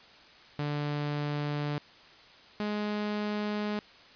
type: tone pair in turn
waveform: sawtooth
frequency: 146.83 / 209.1 Hz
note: D3 / G#3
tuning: 0 / +12 cents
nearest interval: tritone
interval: 612 cents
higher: second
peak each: -26 dBFS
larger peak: neither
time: 0.59-1.78 / 2.6-3.79 s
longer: neither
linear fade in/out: 0 ms
effects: white hiss -54 dBFS RMS until 4.15 s + resampled to 11025 Hz